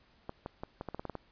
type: clicks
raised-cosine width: 1 ms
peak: -24 dBFS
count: 10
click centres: 0.294 / 0.461 / 0.635 / 0.811 / 0.887 / 0.946 / 0.995 / 1.053 / 1.097 / 1.153 s
effects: pink hiss -66 dBFS RMS until 1.31 s + resampled to 11025 Hz